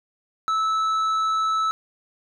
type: tone with tanh clipping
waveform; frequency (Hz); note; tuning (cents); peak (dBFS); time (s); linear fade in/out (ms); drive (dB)
sine; 1307; E6; -15; -21; 0.48-1.71; 0; 7
effects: none